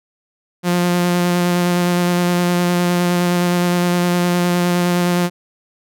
sawtooth tone with vibrato, 176.3 Hz, F3, 17 cents sharp, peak -10 dBFS, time 0.63-5.3 s, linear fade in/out 50 ms, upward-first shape square, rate 9.7 Hz, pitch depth 10 cents each way, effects none

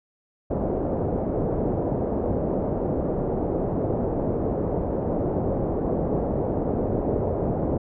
white low-pass noise, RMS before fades -25 dBFS, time 0.5-7.78 s, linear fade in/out 10 ms, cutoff 590 Hz, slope 24 dB/octave, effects none

